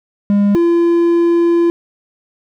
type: tone pair in turn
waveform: triangle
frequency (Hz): 202.7 / 340.9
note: G#3 / F4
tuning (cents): -42 / -42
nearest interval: major sixth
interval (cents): 900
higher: second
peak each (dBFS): -7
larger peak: neither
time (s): 0.3-0.55 / 0.55-1.7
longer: second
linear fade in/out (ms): 0
effects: none